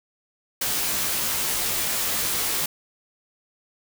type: noise with comb filter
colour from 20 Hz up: white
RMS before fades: -25 dBFS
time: 0.61-2.66 s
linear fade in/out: 5 ms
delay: 16 ms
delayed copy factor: -0.85
effects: none